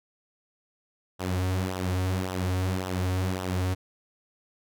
sawtooth tone with flanger, 92.5 Hz, F#2, in tune, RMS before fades -28 dBFS, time 1.19-3.75 s, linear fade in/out 20 ms, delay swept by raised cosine 0.43 to 6.03 ms, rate 1.8 Hz, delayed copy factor -0.65, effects none

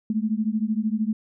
sine beating tone pair, 211.4 / 224.4 Hz, G#3 / A3, +31 / +34 cents, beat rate 13 Hz, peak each -24 / -25 dBFS, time 0.1-1.13 s, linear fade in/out 2 ms, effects none

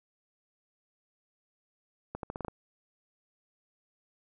accelerating click train, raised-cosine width 1 ms, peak -22 dBFS, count 7, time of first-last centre 2.15-2.482 s, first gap 82 ms, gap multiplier 0.84, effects none

